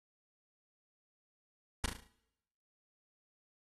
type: noise with echo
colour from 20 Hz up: pink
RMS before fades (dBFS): -31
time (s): 1.84-1.86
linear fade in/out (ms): 2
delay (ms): 36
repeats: 6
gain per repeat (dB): -6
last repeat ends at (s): 2.076
effects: noise-tail reverb RT60 0.9 s tail -23 dB re dry + AAC 32 kbps